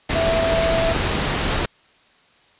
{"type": "tone in noise", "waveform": "sine", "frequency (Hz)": 659.3, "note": "E5", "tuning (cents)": 0, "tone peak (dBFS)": -18, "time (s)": [0.15, 0.93], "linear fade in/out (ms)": 10, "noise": "pink", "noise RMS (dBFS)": -21, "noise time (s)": [0.09, 1.66], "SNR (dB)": 0, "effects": ["white hiss -55 dBFS RMS until 2.59 s", "resampled to 8000 Hz"]}